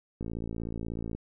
click train, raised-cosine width 3 ms, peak -23 dBFS, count 54, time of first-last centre 0.21-1.15 s, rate 56.4 Hz, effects none

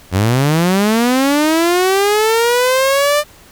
sawtooth linear sweep, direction up, 87.3 to 600 Hz, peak -7 dBFS, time 0.11-3.24 s, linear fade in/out 50 ms, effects pink hiss -43 dBFS RMS until 3.51 s

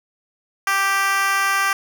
10% pulse tone with high-pass filter, 392 Hz, G4, in tune, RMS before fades -19 dBFS, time 0.67-1.73 s, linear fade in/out 2 ms, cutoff 1200 Hz, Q 1.7, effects none

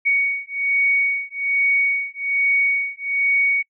sine beating tone pair, 2236 / 2237.2 Hz, C#7 / C#7, +14 / +15 cents, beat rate 1.2 Hz, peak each -20 dBFS, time 0.05-3.63 s, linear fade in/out 20 ms, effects noise-tail reverb RT60 0.1 s tail -26 dB re dry

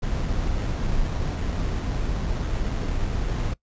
brown noise with sample-and-hold, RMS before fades -25 dBFS, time 0.02-3.54 s, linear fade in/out 10 ms, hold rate 4900 Hz, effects noise-tail reverb RT60 0.1 s tail -21 dB re dry + resampled to 16000 Hz

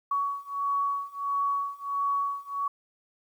sine beating tone pair, 1123 / 1124.5 Hz, C#6 / C#6, +22 / +24 cents, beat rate 1.5 Hz, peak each -30 / -29 dBFS, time 0.11-2.68 s, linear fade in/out 5 ms, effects 10-bit

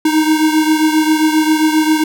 square beating tone pair, 310 / 317.5 Hz, D#4 / D#4, -6 / +35 cents, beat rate 7.5 Hz, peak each -12 / -17 dBFS, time 0.05-2.04 s, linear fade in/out 5 ms, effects none

